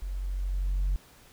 sine tone with level ramp, 46.25 Hz, F#1, in tune, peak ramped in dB -31 to -21 dBFS, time 0.02-0.96 s, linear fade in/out 0 ms, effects tanh soft clip ceiling -22 dBFS + pink hiss -56 dBFS RMS until 1.32 s

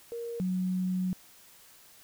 sine tone pair in turn, 468.5 / 184.32 Hz, A#4 / F#3, +9 / -6 cents, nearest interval octave + major third, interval 1615 cents, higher first, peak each -34 / -27 dBFS, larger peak second, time 0.12-0.4 / 0.4-1.13 s, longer second, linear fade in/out 0 ms, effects white hiss -56 dBFS RMS until 2.03 s

